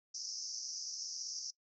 pink band-pass noise, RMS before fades -43 dBFS, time 0.14-1.51 s, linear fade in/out 10 ms, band 5000 to 6200 Hz, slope 96 dB/octave, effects noise-tail reverb RT60 0.1 s tail -22 dB re dry

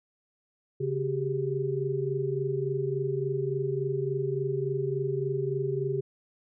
sine tone cluster, 138.4 / 381 / 404.5 Hz, C#3 / G4 / G#4, -2 / -49 / -46 cents, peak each -31 dBFS, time 0.8-6.01 s, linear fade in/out 10 ms, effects none

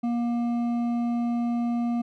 triangle tone with hard clipping, 237.2 Hz, A#3, 30 cents sharp, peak -25 dBFS, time 0.03-2.02 s, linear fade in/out 10 ms, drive 11 dB, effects none

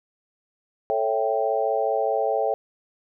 sine chord, A dominant seventh, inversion none, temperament equal, 440 / 554.4 / 659.3 / 784 Hz, A4 / C#5 / E5 / G5, 0 / 0 / 0 / 0 cents, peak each -26 dBFS, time 0.9-2.54 s, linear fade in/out 0 ms, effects none

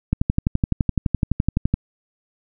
click train, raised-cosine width 5 ms, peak -5 dBFS, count 20, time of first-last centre 0.13-1.74 s, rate 11.8 Hz, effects none

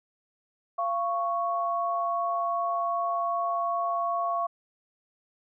sine tone pair together, 688.7 / 1108.7 Hz, F5 / C#6, -24 / 0 cents, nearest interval minor sixth, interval 824 cents, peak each -28 dBFS, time 0.78-4.47 s, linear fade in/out 10 ms, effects none

